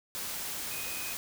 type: tone in noise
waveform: sine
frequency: 2500 Hz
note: D#7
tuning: 8 cents sharp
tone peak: -42 dBFS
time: 0.71-1.13 s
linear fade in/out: 0 ms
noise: white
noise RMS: -37 dBFS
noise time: 0.15-1.17 s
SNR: -8 dB
effects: none